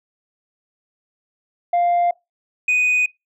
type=tone pair in turn; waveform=sine; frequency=698.5 / 2489 Hz; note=F5 / D#7; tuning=0 / 0 cents; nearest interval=octave + minor seventh; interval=2200 cents; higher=second; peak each=-12 dBFS; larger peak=neither; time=1.73-2.11 / 2.68-3.06 s; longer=neither; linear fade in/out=5 ms; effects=noise-tail reverb RT60 0.2 s tail -24 dB re dry + tanh soft clip ceiling -13 dBFS